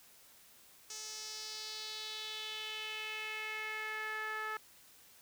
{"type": "tone with band-pass filter sweep", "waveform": "sawtooth", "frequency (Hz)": 433, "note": "A4", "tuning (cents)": -28, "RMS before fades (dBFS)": -42, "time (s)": [0.9, 4.57], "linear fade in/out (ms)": 2, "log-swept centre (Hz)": [6200, 1500], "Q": 3.2, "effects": ["white hiss -61 dBFS RMS until 5.21 s"]}